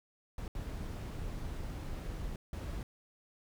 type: noise bursts at uneven times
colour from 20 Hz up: brown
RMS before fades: -40 dBFS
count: 3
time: 0.38-0.48 / 0.55-2.36 / 2.53-2.83 s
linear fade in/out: 2 ms
effects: none